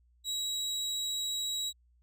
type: tone with vibrato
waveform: 30% pulse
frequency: 3866 Hz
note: B7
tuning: 38 cents flat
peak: -29 dBFS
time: 0.24-1.73 s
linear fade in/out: 50 ms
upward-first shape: sine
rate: 14 Hz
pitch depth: 10 cents each way
effects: added 60 Hz sine -63 dBFS peak until 2.02 s